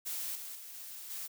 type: noise with level steps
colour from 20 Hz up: blue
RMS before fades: -38 / -44 / -48 / -46 / -41 dBFS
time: 0.05-1.28 s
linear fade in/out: 20 ms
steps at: 0.35 / 0.55 / 0.74 / 1.1 s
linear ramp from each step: 5 ms
effects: none